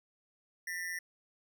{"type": "ring-modulated tone", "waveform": "square", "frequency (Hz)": 1885, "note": "A#6", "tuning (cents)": 19, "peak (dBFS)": -34, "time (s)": [0.67, 0.99], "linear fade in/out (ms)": 5, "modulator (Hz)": 87.6, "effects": []}